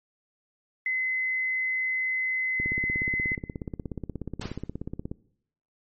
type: tone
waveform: sine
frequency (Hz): 2041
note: C7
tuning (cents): -44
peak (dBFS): -24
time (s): 0.86-3.35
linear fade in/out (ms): 2
type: click train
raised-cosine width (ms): 3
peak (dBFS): -20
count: 43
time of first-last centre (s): 2.6-5.115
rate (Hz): 16.7
type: noise with exponential decay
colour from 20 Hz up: pink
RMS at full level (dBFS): -33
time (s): 4.41-4.69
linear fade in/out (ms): 5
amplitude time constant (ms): 60
effects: noise-tail reverb RT60 0.7 s tail -21 dB re dry + MP3 32 kbps